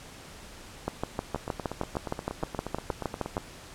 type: two click trains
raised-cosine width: 1 ms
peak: -19 / -14 dBFS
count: 18 / 17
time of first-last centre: 1.36-3.379 / 0.88-3.368 s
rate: 8.42 / 6.43 Hz
effects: pink hiss -47 dBFS RMS until 3.74 s + low-pass 10000 Hz 12 dB/octave